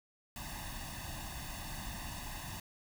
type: noise with comb filter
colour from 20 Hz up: pink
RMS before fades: -43 dBFS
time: 0.36-2.6 s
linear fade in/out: 2 ms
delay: 1.1 ms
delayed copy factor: +0.95
effects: none